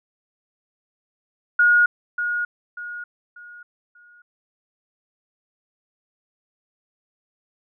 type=tone with echo; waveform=sine; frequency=1440 Hz; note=F#6; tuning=47 cents flat; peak=-12 dBFS; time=1.59-1.86 s; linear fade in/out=5 ms; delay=590 ms; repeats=4; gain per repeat=-9 dB; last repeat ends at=4.22 s; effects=none